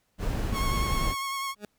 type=noise; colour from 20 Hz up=brown; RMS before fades=-28 dBFS; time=0.18-1.15 s; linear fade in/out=50 ms
type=tone with vibrato; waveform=sawtooth; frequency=1094 Hz; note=C#6; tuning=23 cents flat; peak=-26 dBFS; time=0.52-1.55 s; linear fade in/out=50 ms; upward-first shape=sine; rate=10 Hz; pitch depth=25 cents each way
type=tone with exponential growth; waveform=20% pulse; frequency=207.7 Hz; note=G#3; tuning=in tune; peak=-27 dBFS; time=1.56-1.65 s; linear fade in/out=2 ms; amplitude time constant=18 ms
effects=pink hiss -72 dBFS RMS until 1.78 s